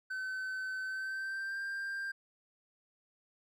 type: tone with pitch glide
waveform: triangle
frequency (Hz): 1525 to 1587.9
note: G6 to G6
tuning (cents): -48 to +22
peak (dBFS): -34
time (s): 0.1-2.12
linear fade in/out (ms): 10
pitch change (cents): +70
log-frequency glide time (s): 0.82-1.62
effects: none